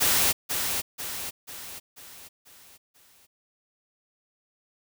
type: noise with echo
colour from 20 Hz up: white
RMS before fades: -22 dBFS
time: 0-0.33 s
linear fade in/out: 20 ms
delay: 490 ms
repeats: 6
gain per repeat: -6 dB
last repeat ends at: 3.27 s
effects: none